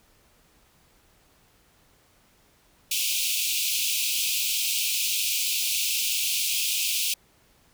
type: high-pass noise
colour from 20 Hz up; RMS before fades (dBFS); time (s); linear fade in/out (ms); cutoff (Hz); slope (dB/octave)
pink; -26; 2.91-7.14; 5; 2400; 96
effects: pink hiss -61 dBFS RMS until 7.73 s